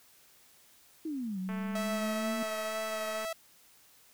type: exponential two-way sweep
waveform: sine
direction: down then up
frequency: 329.6 to 185 to 232.4 Hz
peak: -33 dBFS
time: 1.05-2.43 s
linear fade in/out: 5 ms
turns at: 1.39 s
type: click train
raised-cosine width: 0.5 ms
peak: -29 dBFS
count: 388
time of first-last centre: 1.49-3.249 s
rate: 220 Hz
type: tone with vibrato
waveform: sawtooth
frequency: 650 Hz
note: E5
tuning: 24 cents flat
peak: -30 dBFS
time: 1.75-3.33 s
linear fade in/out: 5 ms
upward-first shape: sine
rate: 2.1 Hz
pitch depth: 14 cents each way
effects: white hiss -61 dBFS RMS until 4.13 s